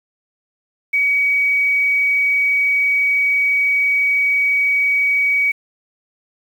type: tone with quantisation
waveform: sine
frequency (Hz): 2263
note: C#7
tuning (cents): +35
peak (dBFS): -13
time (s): 0.93-5.52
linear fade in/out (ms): 10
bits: 7
effects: none